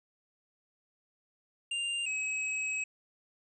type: tone pair in turn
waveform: square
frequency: 2794 / 2556 Hz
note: F7 / D#7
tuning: 0 / +46 cents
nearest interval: major second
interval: 154 cents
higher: first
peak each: -32 / -32 dBFS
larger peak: neither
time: 1.71-2.06 / 2.06-2.84 s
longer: second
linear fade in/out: 5 ms
effects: resampled to 24000 Hz